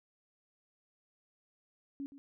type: tone with echo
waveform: sine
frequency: 278.3 Hz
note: C#4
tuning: 7 cents sharp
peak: -37 dBFS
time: 2-2.06 s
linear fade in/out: 0 ms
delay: 120 ms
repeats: 1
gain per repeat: -13 dB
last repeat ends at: 2.18 s
effects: none